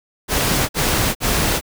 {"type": "noise bursts", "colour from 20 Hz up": "pink", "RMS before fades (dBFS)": -18, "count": 3, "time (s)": [0.28, 1.612], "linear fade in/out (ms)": 50, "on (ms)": 410, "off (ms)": 51, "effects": []}